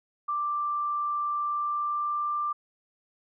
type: tone with pitch glide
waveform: sine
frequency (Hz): 1178 to 1184.8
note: D6 to D6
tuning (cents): +5 to +15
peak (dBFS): -26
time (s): 0.28-2.53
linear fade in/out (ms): 10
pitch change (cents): +10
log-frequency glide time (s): 1.4-2.35
effects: none